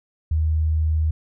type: tone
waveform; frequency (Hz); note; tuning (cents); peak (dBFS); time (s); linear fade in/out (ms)
sine; 78.5; D#2; +16; -17; 0.31-1.11; 5
effects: none